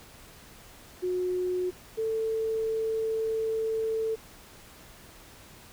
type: tone pair in turn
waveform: sine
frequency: 363.5 / 444.4 Hz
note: F#4 / A4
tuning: -31 / +17 cents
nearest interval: minor third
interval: 348 cents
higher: second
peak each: -26 dBFS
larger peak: neither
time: 1.02-1.71 / 1.97-4.16 s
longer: second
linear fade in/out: 20 ms
effects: pink hiss -51 dBFS RMS until 5.72 s